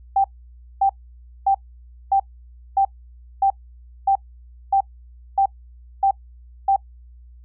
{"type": "tone bursts", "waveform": "sine", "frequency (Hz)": 784, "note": "G5", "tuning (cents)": 0, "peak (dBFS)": -13, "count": 11, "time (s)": [0.16, 6.762], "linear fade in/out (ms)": 5, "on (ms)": 82, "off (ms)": 570, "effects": ["noise-tail reverb RT60 0.1 s tail -23 dB re dry", "added 60 Hz sine -42 dBFS peak until 7.44 s"]}